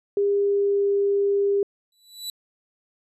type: tone with pitch glide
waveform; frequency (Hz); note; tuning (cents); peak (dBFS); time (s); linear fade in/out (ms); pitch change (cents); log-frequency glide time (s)
sine; 403.2 to 400.9; G4 to G4; +49 to +39; -18; 0.17-1.63; 2; -10; 0.27-0.89
type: tone with exponential growth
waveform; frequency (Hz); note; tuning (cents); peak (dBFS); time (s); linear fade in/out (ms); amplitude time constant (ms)
sawtooth; 3953; B7; +1; -24; 1.92-2.3; 2; 81
effects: resampled to 32000 Hz